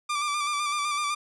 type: tone with vibrato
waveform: sawtooth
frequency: 1179 Hz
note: D6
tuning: 6 cents sharp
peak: -22 dBFS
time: 0.09-1.15 s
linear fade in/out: 10 ms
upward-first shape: square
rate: 7.9 Hz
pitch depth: 29 cents each way
effects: resampled to 24000 Hz